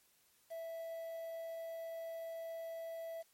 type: tone with quantisation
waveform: triangle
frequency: 659.3 Hz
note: E5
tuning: in tune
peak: -40 dBFS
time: 0.5-3.23 s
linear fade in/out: 20 ms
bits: 10
effects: white hiss -71 dBFS RMS until 3.33 s + MP3 64 kbps